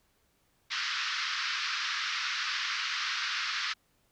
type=band-pass noise; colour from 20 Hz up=pink; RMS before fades=-33 dBFS; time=0.7-3.74 s; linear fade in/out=20 ms; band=1200 to 5500 Hz; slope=48 dB/octave; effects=pink hiss -71 dBFS RMS until 4.11 s